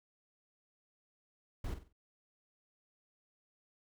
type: noise with echo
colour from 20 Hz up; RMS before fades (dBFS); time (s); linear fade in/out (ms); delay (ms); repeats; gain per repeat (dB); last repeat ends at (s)
brown; -38; 1.64-1.74; 5; 47; 4; -9; 1.928
effects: none